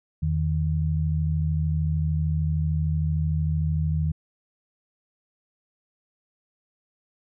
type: tone pair together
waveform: sine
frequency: 82.34 / 155.56 Hz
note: E2 / D#3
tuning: -1 / 0 cents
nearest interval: major seventh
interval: 1101 cents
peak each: -24 dBFS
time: 0.22-4.12 s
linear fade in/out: 10 ms
effects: none